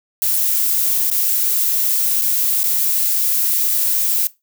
violet noise with dropouts, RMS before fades -17 dBFS, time 0.22-4.27 s, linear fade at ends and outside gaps 1 ms, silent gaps 1.101-1.113 / 2.214-2.218 / 2.632-2.64 s, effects noise-tail reverb RT60 0.2 s tail -18 dB re dry

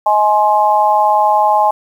sine tone with amplitude modulation, 842 Hz, G#5, 24 cents sharp, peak -4 dBFS, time 0.06-1.71 s, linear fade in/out 5 ms, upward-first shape sine, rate 211 Hz, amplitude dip 100%, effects 7-bit

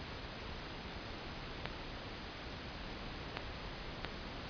clicks, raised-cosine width 0.3 ms, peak -19 dBFS, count 3, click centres 1.656 / 3.371 / 4.047 s, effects pink hiss -45 dBFS RMS until 4.49 s + resampled to 11025 Hz

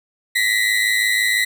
35% pulse tone pair together, 1917.1 / 2023 Hz, A#6 / B6, +48 / +41 cents, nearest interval minor second, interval 93 cents, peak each -17 dBFS, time 0.35-1.45 s, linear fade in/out 10 ms, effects none

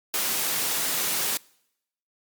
white high-pass noise, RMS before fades -26 dBFS, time 0.14-1.37 s, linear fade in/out 0 ms, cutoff 160 Hz, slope 12 dB/octave, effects noise-tail reverb RT60 0.8 s tail -25 dB re dry + Opus 48 kbps

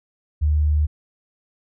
sine tone, 75.3 Hz, D2, 44 cents sharp, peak -15 dBFS, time 0.41-0.87 s, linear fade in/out 20 ms, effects none

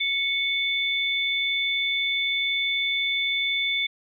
sine tone pair together, 2217 / 3519 Hz, C#7 / A7, 0 / 0 cents, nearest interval minor sixth, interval 800 cents, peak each -25 / -25 dBFS, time 0-3.87 s, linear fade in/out 10 ms, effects none

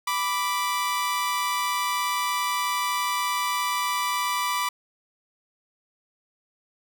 sawtooth tone pair together, 987.8 / 1171 Hz, B5 / D6, 0 / -5 cents, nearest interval minor third, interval 295 cents, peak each -23 / -23 dBFS, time 0.07-4.69 s, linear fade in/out 5 ms, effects none

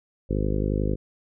harmonic tone, 51.2 Hz, G#1, 24 cents flat, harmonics 1 / 2 / 3 / 4 / 5 / 6 / 7 / 8 / 9 / 10, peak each -26 / -29 / -31 / -32 / -33 / -34 / -34 / -35 / -36 / -36 dBFS, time 0.29-0.96 s, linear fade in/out 20 ms, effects none

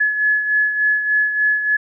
sine beating tone pair, 1704 / 1707.4 Hz, G#6 / G#6, +44 / +47 cents, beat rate 3.4 Hz, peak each -15 / -23 dBFS, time 0-1.77 s, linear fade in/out 10 ms, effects none

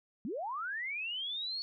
sine linear sweep, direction up, 185 to 4435 Hz, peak -35 dBFS, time 0.25-1.62 s, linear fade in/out 0 ms, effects none

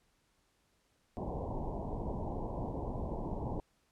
pink low-pass noise, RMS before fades -38 dBFS, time 1.17-3.6 s, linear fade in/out 0 ms, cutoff 990 Hz, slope 96 dB/octave, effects pink hiss -74 dBFS RMS until 3.91 s + low-pass 11000 Hz 12 dB/octave

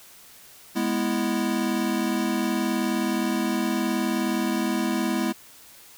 square chord, E major, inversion first, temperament equal, 207.7 / 246.9 / 329.6 Hz, G#3 / B3 / E4, 0 / 0 / 0 cents, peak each -28 dBFS, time 0.75-5.33 s, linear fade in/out 20 ms, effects white hiss -49 dBFS RMS until 5.97 s

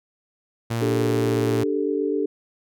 sawtooth tone with pitch glide, 115.7 to 114.7 Hz, A#2 to A#2, -13 to -28 cents, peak -19 dBFS, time 0.7-1.64 s, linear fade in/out 10 ms, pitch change -15 cents, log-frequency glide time 1.15-1.42 s
sine chord, D suspended fourth, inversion none, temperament equal, 293.7 / 392 / 440 Hz, D4 / G4 / A4, 0 / 0 / 0 cents, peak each -25 dBFS, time 0.81-2.26 s, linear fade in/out 5 ms
effects none

